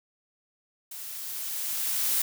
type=noise with level ramp; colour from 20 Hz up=blue; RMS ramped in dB=-40 to -25 dBFS; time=0.91-2.22 s; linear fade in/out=5 ms; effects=none